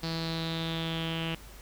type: tone with low-pass filter sweep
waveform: sawtooth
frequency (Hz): 163.8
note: E3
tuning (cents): -11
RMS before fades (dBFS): -33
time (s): 0.03-1.35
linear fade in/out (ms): 5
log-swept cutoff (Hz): 4500 to 2900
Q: 6.9
effects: added 50 Hz sine -49 dBFS peak until 1.61 s + pink hiss -51 dBFS RMS until 1.61 s